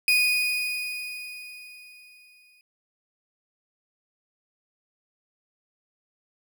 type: tone with exponential decay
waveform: 35% pulse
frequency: 2478 Hz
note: D#7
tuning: 8 cents flat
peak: -15 dBFS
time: 0.08-2.61 s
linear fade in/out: 1 ms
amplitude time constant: 550 ms
effects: none